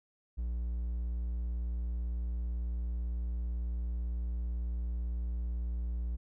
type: tone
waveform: triangle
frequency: 59 Hz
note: A#1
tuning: 22 cents sharp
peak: -30 dBFS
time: 0.37-6.17 s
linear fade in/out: 20 ms
effects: none

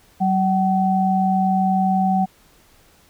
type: tone pair together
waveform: sine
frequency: 189.5 / 758 Hz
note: F#3 / F#5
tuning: +42 / +42 cents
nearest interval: 2 octaves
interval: 2400 cents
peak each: -18 dBFS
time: 0.2-2.26 s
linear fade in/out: 20 ms
effects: pink hiss -54 dBFS RMS until 3.09 s

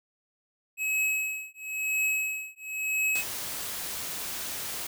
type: tone with tremolo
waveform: square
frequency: 2564 Hz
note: E7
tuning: 49 cents flat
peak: -24 dBFS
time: 0.77-3.24 s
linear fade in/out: 50 ms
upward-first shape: triangle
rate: 0.98 Hz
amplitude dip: 100%
type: noise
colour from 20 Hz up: white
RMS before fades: -35 dBFS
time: 3.15-4.87 s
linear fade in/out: 5 ms
effects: none

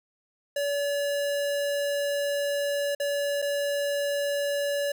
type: tone with dropouts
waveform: square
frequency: 571 Hz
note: D5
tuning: 49 cents flat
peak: -26 dBFS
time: 0.56-4.92 s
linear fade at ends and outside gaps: 5 ms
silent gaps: 2.95-2.999 / 3.419-3.423 s
effects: none

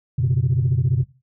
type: chord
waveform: sine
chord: F# suspended fourth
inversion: none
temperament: equal with one note detuned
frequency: 92.5 / 123.97 / 138.59 Hz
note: F#2 / B2 / C#3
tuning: 0 / +7 / 0 cents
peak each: -23 / -18 / -19 dBFS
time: 0.18-1.04 s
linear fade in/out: 10 ms
effects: noise-tail reverb RT60 0.3 s tail -17 dB re dry + tanh soft clip ceiling -11 dBFS

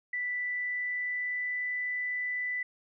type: tone with pitch glide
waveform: sine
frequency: 1975.5 to 1988.1 Hz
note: B6 to B6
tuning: 0 to +11 cents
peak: -30 dBFS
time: 0.13-2.63 s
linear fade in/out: 5 ms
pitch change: +11 cents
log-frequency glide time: 0.24-1.65 s
effects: none

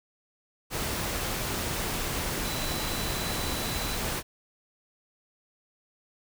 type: tone in noise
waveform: sine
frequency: 3981 Hz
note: B7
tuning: 13 cents sharp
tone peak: -39 dBFS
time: 2.43-3.99 s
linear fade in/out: 50 ms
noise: pink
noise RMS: -31 dBFS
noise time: 0.7-4.23 s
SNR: -11 dB
effects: none

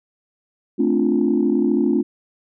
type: chord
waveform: sine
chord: D minor seventh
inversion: second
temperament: equal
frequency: 220 / 261.6 / 293.7 / 349.2 Hz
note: A3 / C4 / D4 / F4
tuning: 0 / 0 / 0 / 0 cents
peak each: -20 dBFS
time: 0.78-2.03 s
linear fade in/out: 20 ms
effects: tanh soft clip ceiling -7 dBFS

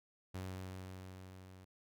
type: tone with level ramp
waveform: sawtooth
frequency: 93.3 Hz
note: F#2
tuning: 15 cents sharp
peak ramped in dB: -37 to -51 dBFS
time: 0.34-1.65 s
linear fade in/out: 10 ms
effects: none

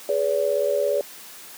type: tone cluster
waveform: sine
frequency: 417.5 / 494.6 / 572 Hz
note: G#4 / B4 / D5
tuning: +9 / +3 / -46 cents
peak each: -25 / -27 / -21 dBFS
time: 0.09-1.01 s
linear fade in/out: 2 ms
effects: white hiss -42 dBFS RMS until 1.57 s + high-pass 200 Hz 12 dB/octave

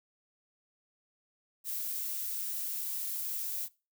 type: noise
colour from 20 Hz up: violet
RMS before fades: -36 dBFS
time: 1.64-3.69 s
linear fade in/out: 50 ms
effects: noise-tail reverb RT60 0.3 s tail -21 dB re dry

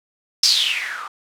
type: noise with low-pass filter sweep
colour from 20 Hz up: violet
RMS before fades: -20 dBFS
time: 0.43-1.08 s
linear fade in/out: 5 ms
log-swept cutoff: 5300 to 1100 Hz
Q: 8.3
effects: none

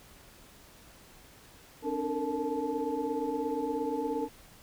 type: tone cluster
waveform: sine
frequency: 269.4 / 298 / 447.3 / 464.3 / 869 Hz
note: C#4 / D4 / A4 / A#4 / A5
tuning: -49 / +25 / +28 / -7 / -22 cents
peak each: -37 / -35 / -38 / -34 / -37 dBFS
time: 1.82-4.29 s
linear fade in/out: 50 ms
effects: pink hiss -55 dBFS RMS until 4.62 s

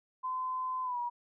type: tone with pitch glide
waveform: sine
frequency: 1025 to 961.9 Hz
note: C6 to B5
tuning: -36 to -46 cents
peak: -32 dBFS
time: 0.23-1.1 s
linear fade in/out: 20 ms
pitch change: -110 cents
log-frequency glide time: 0.83-0.99 s
effects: none

